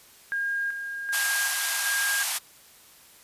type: tone with tremolo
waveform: sine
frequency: 1619 Hz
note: G#6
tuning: 45 cents flat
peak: -25 dBFS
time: 0.32-2.23 s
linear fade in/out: 0 ms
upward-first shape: square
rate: 1.3 Hz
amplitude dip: 50%
type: band-pass noise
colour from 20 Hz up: white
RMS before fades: -29 dBFS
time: 1.12-2.39 s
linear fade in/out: 20 ms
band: 700 to 13000 Hz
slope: 48 dB/octave
effects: white hiss -53 dBFS RMS until 3.23 s + resampled to 32000 Hz